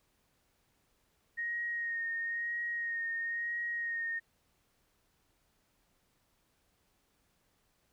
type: tone with vibrato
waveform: sine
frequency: 1864.7 Hz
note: A#6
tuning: in tune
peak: -33 dBFS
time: 1.37-4.2 s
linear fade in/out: 20 ms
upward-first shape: sine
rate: 1 Hz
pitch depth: 23 cents each way
effects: pink hiss -74 dBFS RMS until 7.92 s